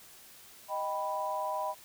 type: chord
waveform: sine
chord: Eb augmented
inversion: none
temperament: equal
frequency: 622.3 / 784 / 987.8 Hz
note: Eb5 / G5 / B5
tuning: 0 / 0 / 0 cents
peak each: -36 / -37 / -34 dBFS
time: 0.68-1.75 s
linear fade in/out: 50 ms
effects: white hiss -54 dBFS RMS until 1.84 s